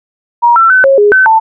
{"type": "tone with pitch steps", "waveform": "sine", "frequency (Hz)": [949, 1343, 1516, 544, 413.2, 1525, 888], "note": ["A#5", "E6", "F#6", "C#5", "G#4", "G6", "A5"], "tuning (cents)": [31, 32, 42, -33, -9, -48, 16], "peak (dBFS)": -3, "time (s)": [0.42, 1.4], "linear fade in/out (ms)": 20, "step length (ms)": 140, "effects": []}